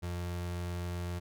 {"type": "tone", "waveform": "35% pulse", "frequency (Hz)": 87.8, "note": "F2", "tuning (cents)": 10, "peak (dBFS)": -33, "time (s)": [0.02, 1.2], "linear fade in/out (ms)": 20, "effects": []}